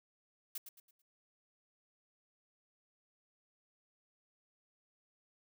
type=noise with echo; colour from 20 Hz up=blue; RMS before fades=-41 dBFS; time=0.55-0.58 s; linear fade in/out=5 ms; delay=110 ms; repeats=4; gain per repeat=-9 dB; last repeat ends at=1.02 s; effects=none